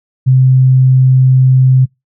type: tone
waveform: sine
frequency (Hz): 130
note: C3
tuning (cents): -11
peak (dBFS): -4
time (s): 0.26-1.86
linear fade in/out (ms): 20
effects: noise-tail reverb RT60 0.2 s tail -26 dB re dry